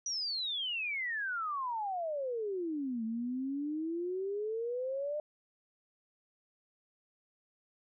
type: exponential two-way sweep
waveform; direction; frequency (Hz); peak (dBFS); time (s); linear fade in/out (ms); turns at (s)
sine; down then up; 5920 to 220 to 608; -33; 0.06-5.2; 2; 3.04
effects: none